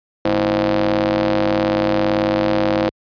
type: ring-modulated tone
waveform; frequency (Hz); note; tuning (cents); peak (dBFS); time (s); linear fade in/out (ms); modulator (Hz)
sawtooth; 98.3; G2; +5; -8; 0.25-2.89; 0; 422
effects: high-pass 60 Hz 12 dB/octave + resampled to 11025 Hz